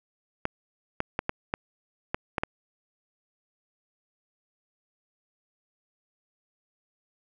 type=clicks; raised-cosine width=0.5 ms; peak=-11 dBFS; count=8; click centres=0.454 / 1.004 / 1.191 / 1.294 / 1.539 / 2.145 / 2.382 / 2.435 s; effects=none